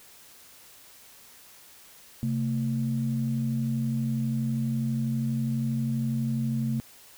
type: tone pair together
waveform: sine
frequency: 132.6 / 224.9 Hz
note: C3 / A3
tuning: +23 / +38 cents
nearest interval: major sixth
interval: 915 cents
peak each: -27 dBFS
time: 2.23-6.8 s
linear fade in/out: 0 ms
effects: tanh soft clip ceiling -17 dBFS + white hiss -52 dBFS RMS until 7.17 s